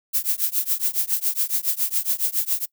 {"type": "noise with tremolo", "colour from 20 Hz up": "violet", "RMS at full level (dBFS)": -19, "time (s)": [0.13, 2.66], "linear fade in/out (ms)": 20, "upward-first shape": "triangle", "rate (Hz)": 7.2, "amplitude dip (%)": 100, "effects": ["noise-tail reverb RT60 0.1 s tail -23 dB re dry"]}